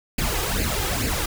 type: noise with flanger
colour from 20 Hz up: pink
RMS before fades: -24 dBFS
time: 0.18-1.26 s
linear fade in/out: 5 ms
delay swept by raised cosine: 0.42 to 2.52 ms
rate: 2.3 Hz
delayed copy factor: +0.75
effects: none